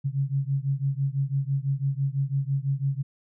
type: beating tone pair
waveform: sine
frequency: 135.1 / 141.1 Hz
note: C#3 / C#3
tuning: -44 / +31 cents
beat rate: 6 Hz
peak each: -26 / -27 dBFS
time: 0.04-3.03 s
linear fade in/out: 20 ms
effects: none